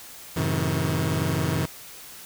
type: chord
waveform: sawtooth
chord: F# diminished seventh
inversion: none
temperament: just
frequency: 92.5 / 111 / 133.2 / 159.84 Hz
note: F#2 / A2 / C3 / Eb3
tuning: 0 / +16 / +31 / +47 cents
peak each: -25 / -28 / -24 / -22 dBFS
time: 0.36-1.66 s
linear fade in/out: 10 ms
effects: white hiss -43 dBFS RMS until 2.25 s